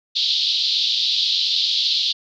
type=band-pass noise; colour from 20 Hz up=pink; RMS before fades=-20 dBFS; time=0.15-2.13 s; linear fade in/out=20 ms; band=3400 to 4500 Hz; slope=48 dB/octave; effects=none